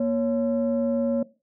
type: tone pair together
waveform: sine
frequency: 236.6 / 554.4 Hz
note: A#3 / C#5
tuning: +26 / 0 cents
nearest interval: octave + minor third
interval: 1474 cents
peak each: -22 / -23 dBFS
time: 0-1.23 s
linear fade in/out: 5 ms
effects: noise-tail reverb RT60 0.3 s tail -18 dB re dry + tanh soft clip ceiling -16 dBFS